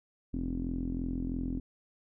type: tone with low-pass filter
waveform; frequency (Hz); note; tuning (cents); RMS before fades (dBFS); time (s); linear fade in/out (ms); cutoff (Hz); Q
sawtooth; 43.04; F1; -25; -34; 0.33-1.6; 10; 270; 9.3
effects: none